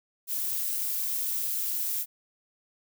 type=noise with amplitude modulation; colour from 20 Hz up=violet; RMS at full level=-28 dBFS; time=0.27-2.06 s; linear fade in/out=50 ms; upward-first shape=sine; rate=213 Hz; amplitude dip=45%; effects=none